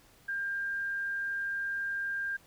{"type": "tone", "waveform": "sine", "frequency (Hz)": 1598, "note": "G6", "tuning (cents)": 33, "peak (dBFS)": -31, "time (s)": [0.28, 2.37], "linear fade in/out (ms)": 10, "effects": ["pink hiss -61 dBFS RMS until 2.46 s"]}